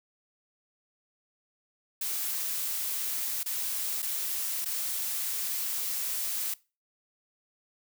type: noise with dropouts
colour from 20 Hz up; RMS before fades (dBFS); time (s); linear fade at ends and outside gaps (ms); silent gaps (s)
blue; -32; 2.01-6.54; 5; 3.432-3.459 / 4.021-4.026 / 4.647-4.657
effects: noise-tail reverb RT60 0.3 s tail -21 dB re dry